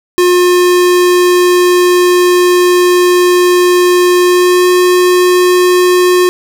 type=tone with pitch glide; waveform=square; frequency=357.6 to 360.7 Hz; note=F4 to F#4; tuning=+41 to -44 cents; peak=-6 dBFS; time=0.18-6.29 s; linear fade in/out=0 ms; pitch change=+15 cents; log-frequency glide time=4.24-4.66 s; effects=8-bit